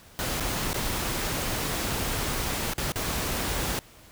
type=noise with dropouts; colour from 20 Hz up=pink; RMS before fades=-29 dBFS; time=0.19-3.79 s; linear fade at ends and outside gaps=0 ms; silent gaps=0.399-0.406 / 0.731-0.743 / 2.735-2.781 / 2.92-2.958 s; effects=pink hiss -52 dBFS RMS until 4.11 s